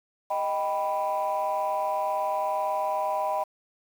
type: chord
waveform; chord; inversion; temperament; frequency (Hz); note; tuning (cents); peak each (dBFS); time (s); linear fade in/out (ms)
sine; Eb augmented; none; equal; 622.3 / 784 / 987.8; Eb5 / G5 / B5; 0 / 0 / 0; -28; 0.3-3.44; 10
effects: tanh soft clip ceiling -19 dBFS + 8-bit